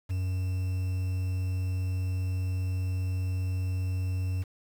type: tone with quantisation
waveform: triangle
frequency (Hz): 92.5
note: F#2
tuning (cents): 0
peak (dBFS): -25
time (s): 0.09-4.44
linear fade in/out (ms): 20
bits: 8
effects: none